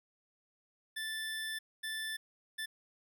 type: tone bursts at uneven times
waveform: 25% pulse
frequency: 1760 Hz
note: A6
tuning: in tune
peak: -33 dBFS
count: 3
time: 0.96-1.59 / 1.83-2.17 / 2.58-2.66 s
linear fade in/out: 10 ms
effects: none